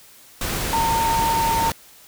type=tone in noise; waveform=sine; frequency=912 Hz; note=A#5; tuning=38 cents flat; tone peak=-18 dBFS; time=0.73-1.7 s; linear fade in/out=2 ms; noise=pink; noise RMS=-25 dBFS; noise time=0.41-1.72 s; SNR=+4 dB; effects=white hiss -48 dBFS RMS until 2.07 s